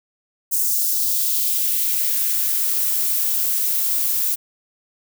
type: noise with high-pass filter sweep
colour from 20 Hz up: violet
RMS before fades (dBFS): -20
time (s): 0.51-4.36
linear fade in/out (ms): 20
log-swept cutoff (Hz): 6900 to 250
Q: 1.5
effects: none